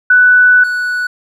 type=tone pair in turn; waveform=sine / triangle; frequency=1489 / 1477.9 Hz; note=F#6 / F#6; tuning=+11 / -2 cents; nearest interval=unison; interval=13 cents; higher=first; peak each=-4 / -12 dBFS; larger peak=first; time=0.1-0.64 / 0.64-1.07 s; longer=first; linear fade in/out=5 ms; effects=none